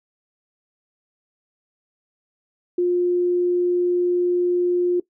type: tone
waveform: sine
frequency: 354.7 Hz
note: F4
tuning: 27 cents sharp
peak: -16 dBFS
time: 2.78-5 s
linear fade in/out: 5 ms
effects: noise-tail reverb RT60 0.1 s tail -19 dB re dry